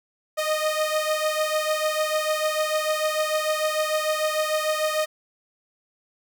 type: beating tone pair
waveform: sawtooth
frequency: 616 / 622.7 Hz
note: D#5 / D#5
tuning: -17 / +1 cents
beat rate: 6.7 Hz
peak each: -20 / -23 dBFS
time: 0.37-5.06 s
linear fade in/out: 20 ms
effects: none